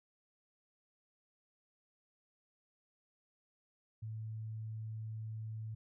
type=tone; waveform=sine; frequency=110 Hz; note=A2; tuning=in tune; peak=-40 dBFS; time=4.02-5.75 s; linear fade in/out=10 ms; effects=none